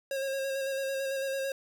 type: tone with vibrato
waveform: square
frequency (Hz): 541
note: C#5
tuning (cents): -42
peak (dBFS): -31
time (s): 0.11-1.52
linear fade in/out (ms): 2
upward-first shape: square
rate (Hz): 9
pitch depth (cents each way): 19
effects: none